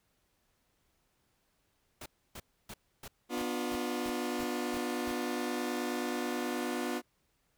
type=noise bursts; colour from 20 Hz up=pink; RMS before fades=-45 dBFS; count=10; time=2.01-5.12 s; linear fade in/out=5 ms; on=50 ms; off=290 ms
type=chord; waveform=sawtooth; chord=B diminished; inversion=none; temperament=just; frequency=246.9 / 296.3 / 355.6 Hz; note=B3 / D4 / F4; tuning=0 / +15 / +31 cents; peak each=-32 / -35 / -33 dBFS; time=3.29-7.02 s; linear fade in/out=50 ms
effects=pink hiss -75 dBFS RMS until 7.57 s